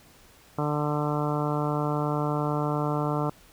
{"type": "harmonic tone", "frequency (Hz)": 148.5, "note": "D3", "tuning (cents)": 20, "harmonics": [1, 2, 3, 4, 5, 6, 7, 8, 9], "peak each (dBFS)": [-28, -31, -33, -34, -35, -36, -36, -37, -38], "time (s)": [0.58, 3.3], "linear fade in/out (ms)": 5, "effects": ["pink hiss -55 dBFS RMS until 3.52 s"]}